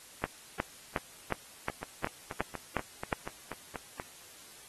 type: two click trains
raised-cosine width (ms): 0.5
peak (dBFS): -14 / -22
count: 9 / 10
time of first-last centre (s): 0.24-3.128 / 1.83-3.999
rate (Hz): 2.77 / 4.15
effects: white hiss -53 dBFS RMS until 4.68 s + AAC 32 kbps